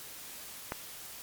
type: click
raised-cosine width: 0.5 ms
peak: -18 dBFS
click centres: 0.721 s
effects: white hiss -46 dBFS RMS until 1.22 s + MP3 96 kbps